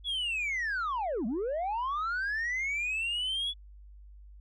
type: linear two-way sweep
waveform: sine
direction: down then up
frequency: 3426 to 196 to 3426 Hz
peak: -27 dBFS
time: 0.04-3.54 s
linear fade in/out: 50 ms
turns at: 1.26 s
effects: tanh soft clip ceiling -28 dBFS + added 50 Hz sine -48 dBFS peak until 4.4 s